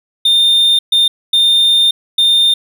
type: tone bursts at uneven times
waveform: triangle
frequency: 3624 Hz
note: A#7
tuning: 50 cents flat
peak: -6 dBFS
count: 4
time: 0.25-0.79 / 0.92-1.08 / 1.33-1.91 / 2.18-2.54 s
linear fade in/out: 5 ms
effects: none